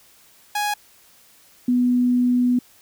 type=tone pair in turn; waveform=sawtooth / sine; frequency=830.6 / 246.9 Hz; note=G#5 / B3; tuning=0 / 0 cents; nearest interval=octave + major sixth; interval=2100 cents; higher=first; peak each=-17 / -15 dBFS; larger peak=second; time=0.55-0.74 / 1.68-2.59 s; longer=second; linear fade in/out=5 ms; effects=white hiss -53 dBFS RMS until 2.81 s